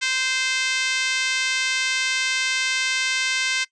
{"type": "tone with high-pass filter", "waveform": "5% pulse", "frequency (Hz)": 520, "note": "C5", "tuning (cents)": -11, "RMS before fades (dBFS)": -23, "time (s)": [0.01, 3.65], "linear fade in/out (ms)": 20, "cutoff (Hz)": 1800, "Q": 2.1, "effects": ["noise-tail reverb RT60 0.1 s tail -20 dB re dry", "resampled to 22050 Hz"]}